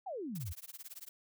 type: exponential sweep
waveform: sine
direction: down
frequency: 830 to 74.9 Hz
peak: -38 dBFS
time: 0.06-0.53 s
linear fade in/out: 10 ms
type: noise with tremolo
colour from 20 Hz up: blue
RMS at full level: -46 dBFS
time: 0.35-1.09 s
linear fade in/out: 5 ms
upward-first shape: sine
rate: 18 Hz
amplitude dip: 100%
effects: none